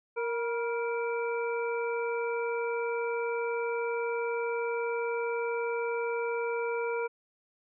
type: harmonic tone with a mistuned harmonic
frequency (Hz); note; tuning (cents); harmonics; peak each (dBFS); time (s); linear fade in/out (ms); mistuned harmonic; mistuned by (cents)
466.2; A#4; 0; 1 / 2 / 3 / 5; -30 / -37 / -39 / -40; 0.16-7.08; 20; 2; +55
effects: none